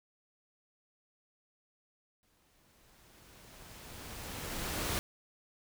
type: noise with exponential growth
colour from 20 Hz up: pink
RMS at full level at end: -33 dBFS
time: 2.23-4.99 s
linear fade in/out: 0 ms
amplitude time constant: 600 ms
effects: none